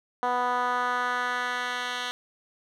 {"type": "tone with band-pass filter sweep", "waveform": "10% pulse", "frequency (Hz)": 246.9, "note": "B3", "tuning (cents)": 0, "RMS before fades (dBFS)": -28, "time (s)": [0.23, 2.11], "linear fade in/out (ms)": 0, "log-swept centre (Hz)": [860, 2800], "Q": 1.6, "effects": []}